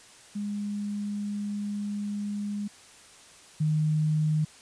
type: tone pair in turn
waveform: sine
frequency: 205.2 / 154.25 Hz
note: G#3 / D#3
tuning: -21 / -15 cents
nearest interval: perfect fourth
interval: 494 cents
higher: first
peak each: -29 / -22 dBFS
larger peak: second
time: 0.35-2.68 / 3.6-4.45 s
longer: first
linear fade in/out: 10 ms
effects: white hiss -52 dBFS RMS until 4.61 s + resampled to 22050 Hz